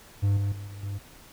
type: tone with level steps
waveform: triangle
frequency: 100.3 Hz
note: G2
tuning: 40 cents sharp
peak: -18 / -22 / -33 / -36 / -28 dBFS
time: 0.22-0.99 s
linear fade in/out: 20 ms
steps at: 0.37 / 0.52 / 0.67 / 0.83 s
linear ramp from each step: 2 ms
effects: pink hiss -51 dBFS RMS until 1.32 s